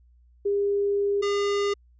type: tone pair in turn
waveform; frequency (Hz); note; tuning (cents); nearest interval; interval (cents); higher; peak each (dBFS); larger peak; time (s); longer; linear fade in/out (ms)
sine / square; 403.3 / 405; G4 / G#4; +49 / -43; unison; 8; second; -21 / -23; first; 0.45-1.22 / 1.22-1.74; first; 10
effects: added 60 Hz sine -54 dBFS peak until 1.99 s + resampled to 16000 Hz